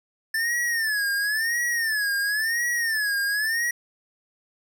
square tone with vibrato, 1760 Hz, A6, in tune, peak -23 dBFS, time 0.34-3.71 s, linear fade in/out 5 ms, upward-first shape sine, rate 0.96 Hz, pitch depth 150 cents each way, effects none

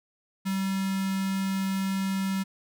square tone with notch filter, 192.8 Hz, G3, 28 cents flat, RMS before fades -28 dBFS, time 0.45-2.44 s, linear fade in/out 20 ms, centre 550 Hz, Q 1.2, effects none

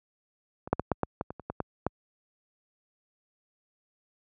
clicks, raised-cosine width 1 ms, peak -25 / -8 / -14 / -10 / -11 / -16 / -23 / -27 / -18 / -15 / -12 dBFS, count 11, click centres 0.675 / 0.73 / 0.796 / 0.917 / 1.033 / 1.211 / 1.305 / 1.397 / 1.5 / 1.603 / 1.866 s, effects high-pass 60 Hz 12 dB/octave

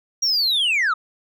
sine linear sweep, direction down, 5720 to 1200 Hz, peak -14 dBFS, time 0.22-0.94 s, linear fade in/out 10 ms, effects tanh soft clip ceiling -16 dBFS

